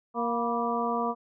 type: harmonic tone with a mistuned harmonic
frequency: 234.3 Hz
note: A#3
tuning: 9 cents sharp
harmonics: 1 / 2 / 3 / 4 / 5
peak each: -32 / -32 / -32 / -32 / -32 dBFS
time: 0.14-1.15 s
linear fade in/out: 50 ms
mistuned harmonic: 4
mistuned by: +66 cents
effects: none